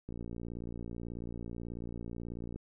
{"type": "click train", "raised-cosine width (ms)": 3, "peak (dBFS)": -29, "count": 145, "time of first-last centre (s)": [0.09, 2.56], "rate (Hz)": 58.3, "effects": []}